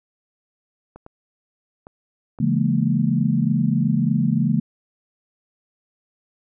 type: clicks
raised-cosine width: 1 ms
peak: -26 dBFS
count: 4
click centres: 0.96 / 1.064 / 1.869 / 2.388 s
type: chord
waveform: sine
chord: A# half-diminished seventh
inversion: first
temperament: just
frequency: 139.85 / 167.82 / 209.8 / 233.1 Hz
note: C#3 / E3 / G#3 / A#3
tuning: +16 / +31 / +18 / 0 cents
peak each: -22 dBFS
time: 2.4-4.6 s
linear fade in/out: 5 ms
effects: none